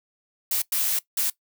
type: noise bursts at uneven times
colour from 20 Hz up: blue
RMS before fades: -24 dBFS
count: 3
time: 0.51-0.62 / 0.72-0.99 / 1.17-1.3 s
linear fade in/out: 5 ms
effects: noise-tail reverb RT60 0.1 s tail -19 dB re dry